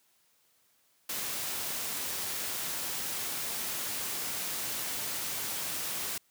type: noise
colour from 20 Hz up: white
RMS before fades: -35 dBFS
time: 1.09-6.18 s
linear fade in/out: 5 ms
effects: white hiss -69 dBFS RMS until 6.3 s + high-pass 80 Hz 12 dB/octave